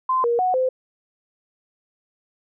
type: tone with pitch steps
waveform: sine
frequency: 1035 / 472.6 / 737 / 515 Hz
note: C6 / A#4 / F#5 / C5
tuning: -19 / +24 / -7 / -28 cents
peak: -17 dBFS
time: 0.09-0.69 s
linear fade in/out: 5 ms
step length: 150 ms
effects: none